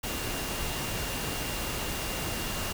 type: tone in noise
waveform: sine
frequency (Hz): 2794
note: F7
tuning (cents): 0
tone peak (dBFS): -42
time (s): 0.03-2.73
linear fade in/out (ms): 10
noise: pink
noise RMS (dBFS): -33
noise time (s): 0.03-2.73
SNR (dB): -12
effects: none